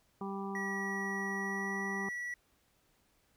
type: harmonic tone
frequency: 196.3 Hz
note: G3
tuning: 3 cents sharp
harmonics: 1 / 2 / 4 / 5 / 6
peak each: -39 / -42 / -45 / -46 / -47 dBFS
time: 0.21-2.09 s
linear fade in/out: 2 ms
type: tone with pitch glide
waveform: triangle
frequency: 1927 to 1942.6 Hz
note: B6 to B6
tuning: -43 to -29 cents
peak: -35 dBFS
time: 0.55-2.34 s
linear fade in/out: 2 ms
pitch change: +14 cents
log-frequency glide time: 1.38-1.78 s
effects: pink hiss -72 dBFS RMS until 3.36 s